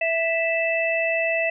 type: harmonic tone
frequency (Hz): 659.3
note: E5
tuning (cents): 0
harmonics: 1 / 3 / 4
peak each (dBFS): -23 / -27 / -24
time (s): 0.01-1.5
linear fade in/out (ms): 5
effects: none